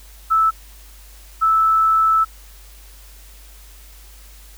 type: tone pair in turn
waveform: sine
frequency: 1313 / 1313 Hz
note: E6 / E6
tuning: -7 / -7 cents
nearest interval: unison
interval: 0 cents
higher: neither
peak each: -12 dBFS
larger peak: neither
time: 0.3-0.51 / 1.41-2.25 s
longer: second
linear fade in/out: 20 ms
effects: added 50 Hz sine -41 dBFS peak until 4.57 s + white hiss -47 dBFS RMS until 4.57 s